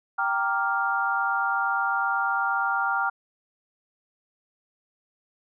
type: chord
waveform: sine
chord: G minor seventh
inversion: none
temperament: equal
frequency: 784 / 932.3 / 1174.7 / 1396.9 Hz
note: G5 / Bb5 / D6 / F6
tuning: 0 / 0 / 0 / 0 cents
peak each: -28 / -30 / -31 / -25 dBFS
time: 0.18-3.1 s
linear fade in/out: 10 ms
effects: none